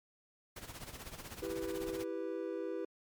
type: noise with tremolo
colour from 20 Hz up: pink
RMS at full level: -45 dBFS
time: 0.56-2.04 s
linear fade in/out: 5 ms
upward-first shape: sine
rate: 16 Hz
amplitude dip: 70%
type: chord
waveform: triangle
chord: E minor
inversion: none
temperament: equal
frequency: 329.6 / 392 / 493.9 Hz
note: E4 / G4 / B4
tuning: 0 / 0 / 0 cents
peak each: -39 dBFS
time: 1.42-2.85 s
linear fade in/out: 5 ms
effects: MP3 96 kbps